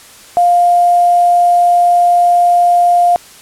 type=tone with quantisation; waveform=sine; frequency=702 Hz; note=F5; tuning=9 cents sharp; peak=-6 dBFS; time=0.37-3.16 s; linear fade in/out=0 ms; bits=5; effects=white hiss -38 dBFS RMS until 3.41 s + low-pass 11000 Hz 12 dB/octave